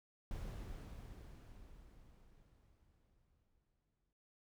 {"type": "noise with exponential decay", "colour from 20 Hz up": "brown", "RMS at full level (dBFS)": -44, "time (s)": [0.31, 4.13], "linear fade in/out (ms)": 1, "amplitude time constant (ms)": 830, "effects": []}